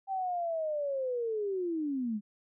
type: linear sweep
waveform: sine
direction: down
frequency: 784 to 200 Hz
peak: -30 dBFS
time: 0.07-2.21 s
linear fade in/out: 50 ms
effects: none